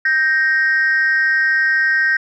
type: tone pair together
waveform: sine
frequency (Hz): 1568 / 1868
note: G6 / A#6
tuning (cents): 0 / +3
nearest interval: minor third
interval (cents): 303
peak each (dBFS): -14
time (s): 0.05-2.17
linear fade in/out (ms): 5
effects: tanh soft clip ceiling -8 dBFS